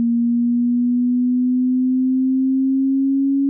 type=exponential sweep; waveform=sine; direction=up; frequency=233.5 to 277.2 Hz; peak=-14 dBFS; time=0-3.49 s; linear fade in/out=0 ms; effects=none